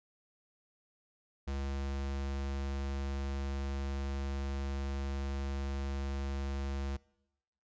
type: tone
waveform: square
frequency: 68.8 Hz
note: C#2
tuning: 12 cents flat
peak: -35 dBFS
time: 1.47-6.97 s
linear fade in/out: 10 ms
effects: noise-tail reverb RT60 0.9 s tail -23 dB re dry + resampled to 16000 Hz